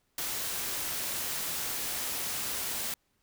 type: noise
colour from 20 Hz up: white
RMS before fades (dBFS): -34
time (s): 0.18-2.94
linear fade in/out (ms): 2
effects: pink hiss -74 dBFS RMS until 3.22 s